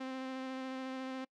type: tone with vibrato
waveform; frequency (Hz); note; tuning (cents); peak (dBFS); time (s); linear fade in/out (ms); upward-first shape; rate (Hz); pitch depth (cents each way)
sawtooth; 261.6; C4; 0; -35; 0-1.25; 10; square; 14; 10
effects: noise-tail reverb RT60 0.1 s tail -25 dB re dry + low-pass 4000 Hz 12 dB/octave